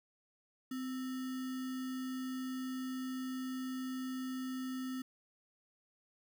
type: tone with sample-and-hold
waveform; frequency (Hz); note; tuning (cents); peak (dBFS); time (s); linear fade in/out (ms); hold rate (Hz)
sine; 257.9; C4; -25; -37; 0.71-5.02; 5; 1575
effects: none